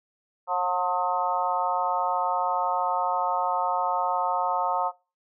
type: harmonic tone with a mistuned harmonic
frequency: 180.3 Hz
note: F#3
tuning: 45 cents flat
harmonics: 3 / 4 / 5 / 6 / 7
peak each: -32 / -28 / -26 / -31 / -31 dBFS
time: 0.47-4.92 s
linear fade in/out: 50 ms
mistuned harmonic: 6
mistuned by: -20 cents
effects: noise-tail reverb RT60 0.3 s tail -21 dB re dry